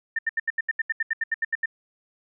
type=tone bursts; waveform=sine; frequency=1799 Hz; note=A6; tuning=38 cents sharp; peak=-21 dBFS; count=15; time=0.16-1.658 s; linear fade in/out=5 ms; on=28 ms; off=77 ms; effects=none